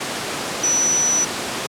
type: tone in noise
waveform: sine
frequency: 5930 Hz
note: F#8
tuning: 3 cents sharp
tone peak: -15 dBFS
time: 0.63-1.25 s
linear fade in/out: 10 ms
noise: pink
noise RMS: -24 dBFS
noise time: 0-1.67 s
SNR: +6 dB
effects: high-pass 200 Hz 12 dB/octave + low-pass 9000 Hz 12 dB/octave